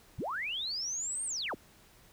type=linear two-way sweep; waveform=sine; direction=up then down; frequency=34.15 to 8900 to 34.15 Hz; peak=-33 dBFS; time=0.18-1.55 s; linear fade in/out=10 ms; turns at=1.25 s; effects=pink hiss -60 dBFS RMS until 2.12 s